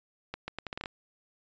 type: accelerating click train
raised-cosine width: 0.3 ms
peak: -20 dBFS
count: 9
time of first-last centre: 0.34-0.858 s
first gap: 140 ms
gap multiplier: 0.76
effects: resampled to 16000 Hz